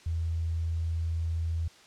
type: tone with tanh clipping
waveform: triangle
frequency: 82.41 Hz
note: E2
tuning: in tune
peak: -27 dBFS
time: 0.06-1.68 s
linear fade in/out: 5 ms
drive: 3 dB
effects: white hiss -55 dBFS RMS until 1.86 s + low-pass 6000 Hz 12 dB/octave